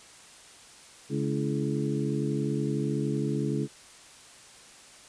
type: harmonic tone with a mistuned harmonic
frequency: 70.8 Hz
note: C#2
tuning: 37 cents sharp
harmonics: 2 / 3 / 4 / 5 / 6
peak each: -30 / -32 / -33 / -34 / -35 dBFS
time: 1.09-3.68 s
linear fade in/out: 50 ms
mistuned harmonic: 5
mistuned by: -89 cents
effects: white hiss -51 dBFS RMS until 5.08 s + resampled to 22050 Hz